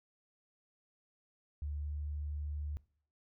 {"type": "tone with pitch glide", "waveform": "sine", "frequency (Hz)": [73.42, 73.93], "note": ["D2", "D2"], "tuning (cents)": [0, 12], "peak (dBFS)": -36, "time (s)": [1.62, 2.77], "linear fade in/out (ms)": 0, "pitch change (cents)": 12, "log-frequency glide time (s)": [1.81, 1.88], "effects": ["noise-tail reverb RT60 0.5 s tail -21 dB re dry"]}